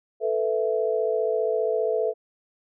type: chord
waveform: sine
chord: A suspended second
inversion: none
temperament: just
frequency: 440 / 495 / 660 Hz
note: A4 / B4 / E5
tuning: 0 / +4 / +2 cents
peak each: -24 / -27 / -27 dBFS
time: 0.2-2.14 s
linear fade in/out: 50 ms
effects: none